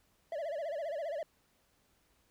triangle tone with vibrato, 618 Hz, D#5, 12 cents flat, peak -33 dBFS, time 0.32-1.23 s, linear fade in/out 2 ms, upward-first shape sine, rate 15 Hz, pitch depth 170 cents each way, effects pink hiss -72 dBFS RMS until 2.3 s

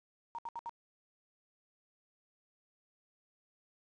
sine tone bursts, 932.3 Hz, A#5, in tune, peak -38 dBFS, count 4, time 0.35-0.694 s, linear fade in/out 0 ms, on 35 ms, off 68 ms, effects resampled to 16000 Hz + 11-bit

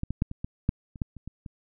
clicks, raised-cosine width 5 ms, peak -17 / -17 / -11 / -23 / -19 / -10 / -30 / -15 / -30 / -25 / -26 dBFS, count 11, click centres 0.034 / 0.106 / 0.221 / 0.314 / 0.445 / 0.691 / 0.958 / 1.018 / 1.167 / 1.276 / 1.462 s, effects none

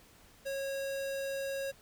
square tone, 547 Hz, C#5, 23 cents flat, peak -35 dBFS, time 0.45-1.72 s, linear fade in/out 20 ms, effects pink hiss -60 dBFS RMS until 1.81 s

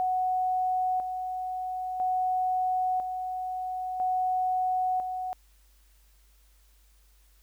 sine tone with tremolo, 740 Hz, F#5, in tune, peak -24 dBFS, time 0-5.33 s, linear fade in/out 0 ms, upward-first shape square, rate 0.5 Hz, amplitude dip 50%, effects added 50 Hz sine -58 dBFS peak until 7.42 s + white hiss -66 dBFS RMS until 7.42 s

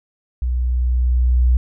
sine tone with level ramp, 61.74 Hz, B1, in tune, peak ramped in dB -17 to -10 dBFS, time 0.42-1.57 s, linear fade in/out 0 ms, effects none

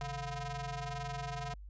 sawtooth ring-modulated tone, 287.3 Hz, D4, 38 cents flat, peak -31 dBFS, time 0.01-1.54 s, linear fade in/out 2 ms, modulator 420 Hz, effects added 50 Hz sine -46 dBFS peak until 1.69 s + resampled to 16000 Hz

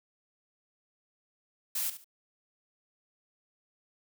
blue noise with echo, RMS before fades -32 dBFS, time 1.75-1.9 s, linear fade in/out 5 ms, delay 72 ms, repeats 2, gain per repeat -12 dB, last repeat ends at 2.044 s, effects none

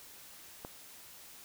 click, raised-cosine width 1 ms, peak -27 dBFS, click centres 0.649 s, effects white hiss -53 dBFS RMS until 1.44 s

